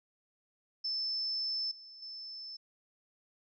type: tone with level steps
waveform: sine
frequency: 5274 Hz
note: E8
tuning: in tune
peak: -32 / -49 / -42 dBFS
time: 0.84-2.57 s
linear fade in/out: 10 ms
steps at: 1.71 / 2.02 s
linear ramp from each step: 5 ms
effects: none